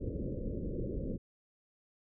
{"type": "low-pass noise", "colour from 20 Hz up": "pink", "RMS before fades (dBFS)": -37, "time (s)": [0, 1.18], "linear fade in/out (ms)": 20, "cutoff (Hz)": 560, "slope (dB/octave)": 96, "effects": []}